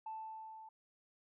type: tone with level ramp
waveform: sine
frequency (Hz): 880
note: A5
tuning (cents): 0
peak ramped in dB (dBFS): -40 to -51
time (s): 0.06-0.69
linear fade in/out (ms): 5
effects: tanh soft clip ceiling -37 dBFS